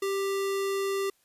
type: tone with sample-and-hold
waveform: sine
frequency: 392 Hz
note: G4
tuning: in tune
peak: -26 dBFS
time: 0.02-1.1 s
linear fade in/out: 5 ms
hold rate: 1575 Hz
effects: white hiss -68 dBFS RMS until 1.24 s + resampled to 32000 Hz